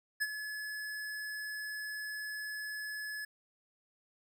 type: tone with ADSR envelope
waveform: square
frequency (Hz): 1708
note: G#6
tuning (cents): +48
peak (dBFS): -29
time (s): 0.2-3.25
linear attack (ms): 21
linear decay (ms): 41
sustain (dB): -10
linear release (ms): 6
effects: none